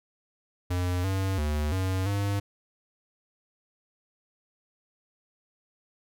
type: tone with pitch steps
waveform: square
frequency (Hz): 89.7 / 95.9 / 74.9 / 94.1 / 100.5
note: F2 / G2 / D2 / F#2 / G2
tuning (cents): +47 / -37 / +35 / +30 / +44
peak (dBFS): -26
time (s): 0.7-2.4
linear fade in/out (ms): 10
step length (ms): 340
effects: none